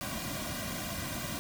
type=noise with comb filter; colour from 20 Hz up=pink; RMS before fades=-37 dBFS; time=0.01-1.39 s; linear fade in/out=0 ms; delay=2.3 ms; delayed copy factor=-1; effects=none